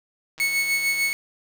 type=click train; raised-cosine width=0.2 ms; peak=-25 dBFS; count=119; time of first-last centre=0.38-1.127 s; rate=158 Hz
type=tone with tremolo; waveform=40% pulse; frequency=2207 Hz; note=C#7; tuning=8 cents flat; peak=-18 dBFS; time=0.4-1.13 s; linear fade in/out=0 ms; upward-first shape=sine; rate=6.7 Hz; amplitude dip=45%
effects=none